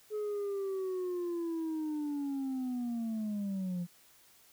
sine linear sweep, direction down, 427.7 to 171.7 Hz, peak -30 dBFS, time 0.1-3.87 s, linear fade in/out 50 ms, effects tanh soft clip ceiling -32 dBFS + white hiss -62 dBFS RMS until 4.52 s

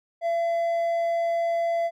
sine tone with hard clipping, 676 Hz, E5, 43 cents sharp, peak -23 dBFS, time 0.21-1.91 s, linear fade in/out 50 ms, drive 3 dB, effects none

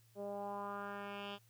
10% pulse tone with low-pass filter sweep, 201.8 Hz, G#3, 49 cents flat, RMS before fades -44 dBFS, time 0.15-1.39 s, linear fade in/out 50 ms, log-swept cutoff 510 to 3500 Hz, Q 3, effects added 114 Hz sine -66 dBFS peak until 1.49 s + white hiss -72 dBFS RMS until 1.49 s

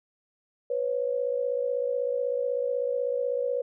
sine tone pair together, 493.9 / 550 Hz, B4 / C#5, 0 / -14 cents, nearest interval major second, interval 186 cents, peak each -27 / -29 dBFS, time 0.7-3.62 s, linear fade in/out 5 ms, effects none

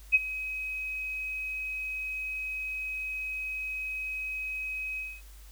sine tone with ADSR envelope, 2536 Hz, D#7, 32 cents sharp, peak -15 dBFS, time 0.12-5.22 s, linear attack 29 ms, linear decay 30 ms, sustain -17 dB, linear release 240 ms, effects added 50 Hz sine -47 dBFS peak until 5.51 s + white hiss -57 dBFS RMS until 5.51 s

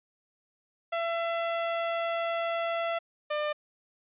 sawtooth tone pair in turn, 672 / 598.7 Hz, E5 / D5, +33 / +33 cents, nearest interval major second, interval 200 cents, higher first, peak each -24 dBFS, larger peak neither, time 0.92-2.99 / 3.3-3.53 s, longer first, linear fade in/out 10 ms, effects resampled to 8000 Hz

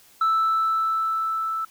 sine tone with level ramp, 1318.5 Hz, E6, in tune, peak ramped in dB -15 to -24 dBFS, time 0.21-1.65 s, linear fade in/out 5 ms, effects tanh soft clip ceiling -16 dBFS + white hiss -54 dBFS RMS until 1.7 s

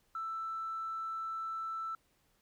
triangle tone with tanh clipping, 1325 Hz, E6, 9 cents sharp, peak -36 dBFS, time 0.15-1.95 s, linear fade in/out 2 ms, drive 4 dB, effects pink hiss -73 dBFS RMS until 2.41 s

